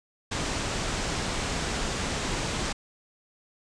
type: low-pass noise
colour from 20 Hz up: pink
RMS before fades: -30 dBFS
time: 0.31-2.73 s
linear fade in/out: 10 ms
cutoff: 8500 Hz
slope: 48 dB/octave
effects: none